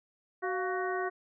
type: harmonic tone with a mistuned harmonic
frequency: 373.5 Hz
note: F#4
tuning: 16 cents sharp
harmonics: 1 / 2 / 3 / 4 / 5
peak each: -33 / -36 / -38 / -39 / -40 dBFS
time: 0.42-1.1 s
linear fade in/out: 20 ms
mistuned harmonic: 2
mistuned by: -95 cents
effects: none